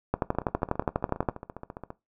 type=two click trains; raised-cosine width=1 ms; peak=-10 / -23 dBFS; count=15 / 24; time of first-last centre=0.14-1.288 / 0.35-1.904 s; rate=12.2 / 14.8 Hz; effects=noise-tail reverb RT60 0.2 s tail -18 dB re dry